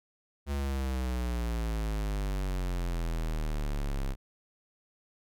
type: exponential sweep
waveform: square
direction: down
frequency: 71.7 to 33.11 Hz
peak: -30 dBFS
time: 0.46-4.16 s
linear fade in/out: 50 ms
effects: none